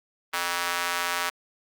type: tone with high-pass filter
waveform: square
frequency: 87.31 Hz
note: F2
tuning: in tune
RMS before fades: -28 dBFS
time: 0.33-1.3 s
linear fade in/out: 10 ms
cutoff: 1200 Hz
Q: 1.2
effects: Opus 32 kbps